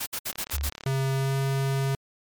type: noise bursts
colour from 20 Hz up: white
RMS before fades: -31 dBFS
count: 6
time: 0-0.696 s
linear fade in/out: 10 ms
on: 66 ms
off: 60 ms
type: click train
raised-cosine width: 0.2 ms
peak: -20 dBFS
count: 21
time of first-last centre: 0.3-0.865 s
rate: 35.4 Hz
type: tone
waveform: sine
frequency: 71.1 Hz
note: C#2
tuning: 45 cents sharp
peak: -26 dBFS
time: 0.53-0.7 s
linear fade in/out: 10 ms
type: tone with pitch glide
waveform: square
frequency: 134.6 to 136.01 Hz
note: C3 to C#3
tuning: +49 to -33 cents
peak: -24 dBFS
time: 0.86-1.95 s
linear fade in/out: 2 ms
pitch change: +18 cents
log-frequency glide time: 1.12-1.36 s
effects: MP3 96 kbps